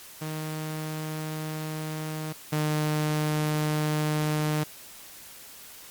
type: tone pair in turn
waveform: sawtooth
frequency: 155.56 / 152.36 Hz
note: D#3 / D#3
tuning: 0 / -36 cents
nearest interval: unison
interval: 36 cents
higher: first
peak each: -27 / -20 dBFS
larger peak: second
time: 0.21-2.33 / 2.52-4.64 s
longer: neither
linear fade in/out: 10 ms
effects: white hiss -46 dBFS RMS until 5.9 s + MP3 96 kbps